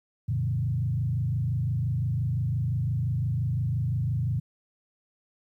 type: tone with frequency modulation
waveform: sine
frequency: 121.2 Hz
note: B2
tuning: 32 cents flat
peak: -24 dBFS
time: 0.28-4.4 s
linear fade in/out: 10 ms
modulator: 25.8 Hz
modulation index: 1.2
effects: 11-bit